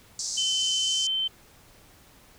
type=band-pass noise; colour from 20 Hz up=pink; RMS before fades=-32 dBFS; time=0.19-1.07 s; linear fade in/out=2 ms; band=4900 to 7600 Hz; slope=48 dB/octave
type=tone with pitch glide; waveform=sine; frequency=3061 to 3088 Hz; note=G7 to G7; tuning=-42 to -27 cents; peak=-24 dBFS; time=0.37-1.28 s; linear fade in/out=10 ms; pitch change=+15 cents; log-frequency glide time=0.85-1.12 s
effects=pink hiss -55 dBFS RMS until 2.38 s

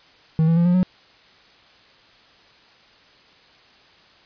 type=tone with pitch steps; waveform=triangle; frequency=159.7 / 165.33 / 171.16 / 177.2 / 183.45 Hz; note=D#3 / E3 / F3 / F3 / F#3; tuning=+45 / +5 / -35 / +25 / -15 cents; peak=-12 dBFS; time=0.39-0.83 s; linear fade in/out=0 ms; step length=88 ms; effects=white hiss -52 dBFS RMS until 4.25 s + resampled to 11025 Hz

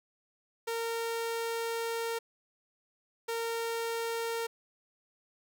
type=tone bursts at uneven times; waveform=sawtooth; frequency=460 Hz; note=A#4; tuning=23 cents flat; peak=-28 dBFS; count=2; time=0.67-2.19 / 3.28-4.47 s; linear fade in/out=10 ms; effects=none

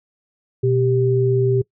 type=tone pair together; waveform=sine; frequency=123.47 / 392 Hz; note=B2 / G4; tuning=0 / 0 cents; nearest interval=octave + minor sixth; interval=2000 cents; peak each=-17 dBFS; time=0.63-1.62 s; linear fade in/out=10 ms; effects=noise-tail reverb RT60 0.1 s tail -22 dB re dry

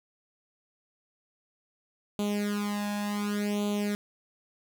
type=tone with flanger; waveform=sawtooth; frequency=206 Hz; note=G#3; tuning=14 cents flat; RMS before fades=-30 dBFS; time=2.19-3.95 s; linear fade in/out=0 ms; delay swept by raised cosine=0.28 to 1.18 ms; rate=0.68 Hz; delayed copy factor=+0.9; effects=10-bit

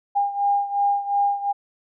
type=beating tone pair; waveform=sine; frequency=806 / 808.8 Hz; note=G5 / G#5; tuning=+48 / -46 cents; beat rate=2.8 Hz; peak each=-20 / -24 dBFS; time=0.15-1.53 s; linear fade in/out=20 ms; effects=none

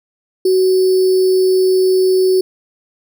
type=tone with sample-and-hold; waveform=sine; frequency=374.2 Hz; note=F#4; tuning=20 cents sharp; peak=-9 dBFS; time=0.45-2.41 s; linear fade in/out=5 ms; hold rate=4900 Hz; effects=none

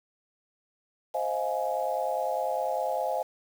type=chord; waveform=sine; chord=F minor seventh; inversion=second; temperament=just; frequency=523.8 / 628.6 / 698.5 / 838.1 Hz; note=C5 / Eb5 / F5 / Ab5; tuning=+2 / +18 / 0 / +16 cents; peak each=-32 dBFS; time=1.14-3.23 s; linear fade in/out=10 ms; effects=8-bit

